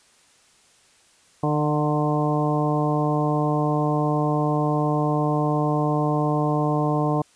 harmonic tone with a mistuned harmonic, 150 Hz, D3, 37 cents sharp, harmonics 1 / 2 / 3 / 4 / 5 / 6 / 7, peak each -23 / -25 / -28 / -29 / -28 / -32 / -30 dBFS, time 1.43-7.22 s, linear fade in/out 5 ms, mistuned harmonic 5, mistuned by -20 cents, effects white hiss -57 dBFS RMS until 7.35 s + resampled to 22050 Hz

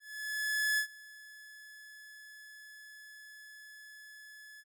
45% pulse tone with ADSR envelope, 1713 Hz, A6, 47 cents flat, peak -27 dBFS, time 0-4.64 s, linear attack 780 ms, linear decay 89 ms, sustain -23 dB, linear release 46 ms, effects none

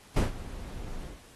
brown noise with ADSR envelope, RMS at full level -20 dBFS, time 0.16-1.21 s, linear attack 8 ms, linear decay 140 ms, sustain -19 dB, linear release 150 ms, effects pink hiss -55 dBFS RMS until 1.35 s + AAC 32 kbps

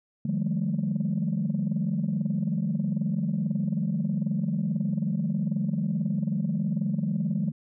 sine tone cluster, 151.2 / 175.1 / 197.5 / 215.9 Hz, D#3 / F3 / G3 / A3, -49 / +5 / +13 / -33 cents, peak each -29 dBFS, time 0.25-7.52 s, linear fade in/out 5 ms, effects tanh soft clip ceiling -18 dBFS

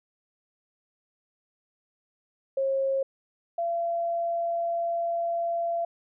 sine tone pair in turn, 540 / 680.4 Hz, C#5 / F5, -45 / -45 cents, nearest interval major third, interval 400 cents, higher second, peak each -23 / -25 dBFS, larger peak first, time 2.57-3.03 / 3.58-5.85 s, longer second, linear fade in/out 5 ms, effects none

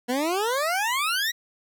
20% pulse exponential sweep, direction up, 236.8 to 1963 Hz, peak -18 dBFS, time 0.08-1.32 s, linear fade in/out 20 ms, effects none

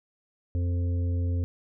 harmonic tone, 87.31 Hz, F2, in tune, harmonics 1 / 3 / 5 / 6, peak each -24 / -37 / -44 / -46 dBFS, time 0.55-1.44 s, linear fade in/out 0 ms, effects none

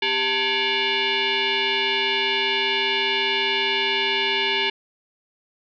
sine tone with frequency modulation, 249.9 Hz, B3, 21 cents sharp, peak -19 dBFS, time 0.02-4.7 s, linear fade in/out 5 ms, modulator 645 Hz, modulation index 5.3, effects none

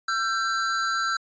square tone pair together, 1346 / 1567 Hz, E6 / G6, +36 / -1 cents, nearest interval minor third, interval 263 cents, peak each -26 / -28 dBFS, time 0.08-1.17 s, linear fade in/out 5 ms, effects resampled to 16000 Hz

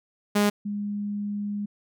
sawtooth / sine tone pair in turn, 206.1 / 205.2 Hz, G#3 / G#3, -13 / -21 cents, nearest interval unison, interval 8 cents, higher first, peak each -15 / -27 dBFS, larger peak first, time 0.35-0.5 / 0.65-1.66 s, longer second, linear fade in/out 10 ms, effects none

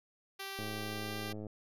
5% pulse tone with pitch glide, 390.5 to 394.6 Hz, G4 to G4, -7 to +11 cents, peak -29 dBFS, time 0.39-1.33 s, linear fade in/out 10 ms, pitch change +18 cents, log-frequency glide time 0.71-1.11 s
click train, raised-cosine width 2 ms, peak -31 dBFS, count 94, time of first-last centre 0.59-1.467 s, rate 106 Hz
effects none

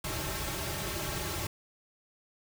pink noise with comb filter, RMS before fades -35 dBFS, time 0.04-1.47 s, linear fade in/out 5 ms, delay 4.1 ms, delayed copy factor -0.95, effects none

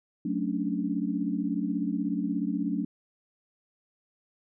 sine chord, D major seventh, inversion first, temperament equal, 185 / 220 / 277.2 / 293.7 Hz, F#3 / A3 / C#4 / D4, 0 / 0 / 0 / 0 cents, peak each -32 dBFS, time 0.25-2.85 s, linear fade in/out 5 ms, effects none

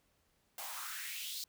white noise with high-pass filter sweep, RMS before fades -43 dBFS, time 0.58-1.44 s, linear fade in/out 2 ms, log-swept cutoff 680 to 4600 Hz, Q 3.7, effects pink hiss -75 dBFS RMS until 1.48 s

